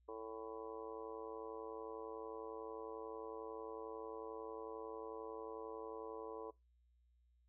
harmonic tone, 111.1 Hz, A2, 17 cents sharp, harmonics 3 / 4 / 5 / 6 / 7 / 8 / 9 / 10, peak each -55 / -47 / -54 / -62 / -59 / -65 / -54 / -60 dBFS, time 0.08-6.51 s, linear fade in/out 10 ms, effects noise-tail reverb RT60 0.2 s tail -22 dB re dry + added 60 Hz sine -70 dBFS peak until 7.48 s

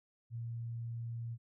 sine tone, 116.54 Hz, A#2, in tune, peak -38 dBFS, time 0.3-1.38 s, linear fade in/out 50 ms, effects none

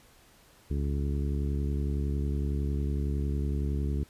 harmonic tone, 70.9 Hz, C#2, 40 cents sharp, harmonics 1 / 2 / 3 / 4 / 5 / 6, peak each -28 / -34 / -38 / -40 / -42 / -44 dBFS, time 0.7-4.04 s, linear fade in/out 10 ms, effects pink hiss -59 dBFS RMS until 4.09 s + resampled to 32000 Hz

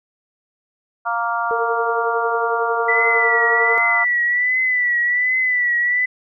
harmonic tone, 233.1 Hz, A#3, in tune, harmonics 3 / 4 / 5 / 6, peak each -24 / -24 / -24 / -24 dBFS, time 1.05-4.05 s, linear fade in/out 20 ms
sine tone with tremolo, 458.9 Hz, A#4, 27 cents flat, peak -18 dBFS, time 1.51-3.78 s, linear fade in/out 0 ms, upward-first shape triangle, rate 11 Hz, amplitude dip 70%
sine tone with vibrato, 1975.5 Hz, B6, in tune, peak -15 dBFS, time 2.88-6.06 s, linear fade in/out 10 ms, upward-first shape triangle, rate 1.3 Hz, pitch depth 63 cents each way
effects none

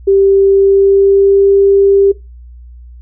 sine tone with pitch glide, 392 to 395.6 Hz, G4 to G4, 0 to +16 cents, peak -5 dBFS, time 0.07-2.12 s, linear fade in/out 10 ms, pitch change +16 cents, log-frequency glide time 0.48-1.49 s, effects noise-tail reverb RT60 0.2 s tail -18 dB re dry + added 60 Hz sine -31 dBFS peak until 3.01 s

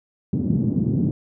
white band-pass noise, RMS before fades -21 dBFS, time 0.33-1.11 s, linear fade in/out 2 ms, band 110 to 240 Hz, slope 24 dB/octave, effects none

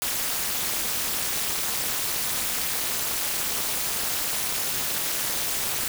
white noise with amplitude modulation, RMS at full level -23 dBFS, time 0.02-5.88 s, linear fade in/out 0 ms, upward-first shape sine, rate 264 Hz, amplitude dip 95%, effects none

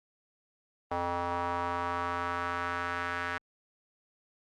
square tone with band-pass filter sweep, 87.31 Hz, F2, in tune, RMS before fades -33 dBFS, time 0.91-3.38 s, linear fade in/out 5 ms, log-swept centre 870 to 1600 Hz, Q 2.6, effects Opus 24 kbps

